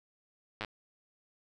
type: slowing click train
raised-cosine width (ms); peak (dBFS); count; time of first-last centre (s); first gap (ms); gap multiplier
0.3; -20; 5; 0.61-0.648; 9; 1.03
effects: none